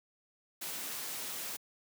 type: noise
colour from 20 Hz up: white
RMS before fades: -40 dBFS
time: 0.61-1.57 s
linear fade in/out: 10 ms
effects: high-pass 150 Hz 12 dB/octave